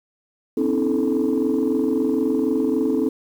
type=tone cluster; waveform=sine; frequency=253.9 / 277.5 / 320.8 / 436 Hz; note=B3 / C#4 / E4 / A4; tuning=+48 / +2 / -47 / -16 cents; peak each=-22 dBFS; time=0.57-3.09 s; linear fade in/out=5 ms; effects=tanh soft clip ceiling -12 dBFS + 8-bit